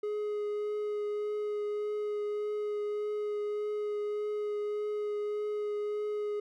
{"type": "tone with vibrato", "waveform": "triangle", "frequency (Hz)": 418.2, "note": "G#4", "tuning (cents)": 12, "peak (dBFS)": -29, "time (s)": [0.03, 6.4], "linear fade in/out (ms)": 5, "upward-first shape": "triangle", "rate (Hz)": 1.7, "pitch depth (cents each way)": 11, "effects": []}